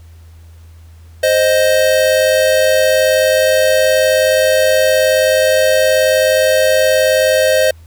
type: tone pair together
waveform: square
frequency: 523.3 / 622.3 Hz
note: C5 / D#5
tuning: 0 / 0 cents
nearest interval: minor third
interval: 300 cents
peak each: -13 dBFS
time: 1.23-7.71 s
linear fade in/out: 5 ms
effects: added 82 Hz sine -36 dBFS peak until 7.86 s + pink hiss -52 dBFS RMS until 7.86 s